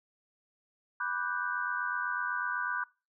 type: chord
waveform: sine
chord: G major seventh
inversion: first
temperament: equal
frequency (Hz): 987.8 / 1174.7 / 1480 / 1568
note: B5 / D6 / F#6 / G6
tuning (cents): 0 / 0 / 0 / 0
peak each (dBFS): -38 / -38 / -34 / -36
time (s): 1-2.84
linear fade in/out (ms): 5
effects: noise-tail reverb RT60 0.3 s tail -23 dB re dry